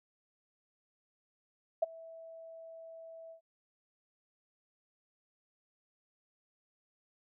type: tone with ADSR envelope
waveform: sine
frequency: 655 Hz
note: E5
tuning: 11 cents flat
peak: -23 dBFS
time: 1.82-3.41 s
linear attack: 9 ms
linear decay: 19 ms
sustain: -24 dB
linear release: 100 ms
effects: none